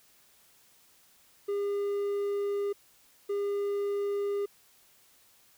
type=tone pair in turn; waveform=triangle; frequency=404.3 / 404.3 Hz; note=G#4 / G#4; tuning=-46 / -46 cents; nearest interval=unison; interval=0 cents; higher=neither; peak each=-26 dBFS; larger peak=neither; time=1.48-2.73 / 3.29-4.46 s; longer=first; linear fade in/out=10 ms; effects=white hiss -62 dBFS RMS until 5.57 s

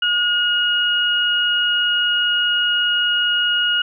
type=tone pair together; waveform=sine; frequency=1439 / 2878 Hz; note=F#6 / F#7; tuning=-49 / -49 cents; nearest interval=octave; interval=1200 cents; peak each=-19 / -17 dBFS; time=0.02-3.82 s; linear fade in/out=5 ms; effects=none

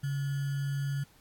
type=tone with sample-and-hold; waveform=sine; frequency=139.5 Hz; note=C#3; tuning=11 cents sharp; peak=-29 dBFS; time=0.03-1.04 s; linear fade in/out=10 ms; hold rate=1575 Hz; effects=pink hiss -62 dBFS RMS until 1.2 s + AAC 64 kbps

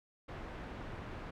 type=low-pass noise; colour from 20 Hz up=pink; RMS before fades=-45 dBFS; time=0.28-1.31 s; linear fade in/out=10 ms; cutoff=1900 Hz; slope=12 dB/octave; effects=none

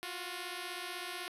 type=beating tone pair; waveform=5% pulse; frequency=349.2 / 365.2 Hz; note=F4 / F#4; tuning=0 / -23 cents; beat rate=16 Hz; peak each=-31 dBFS; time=0.03-1.28 s; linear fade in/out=0 ms; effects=resampled to 32000 Hz

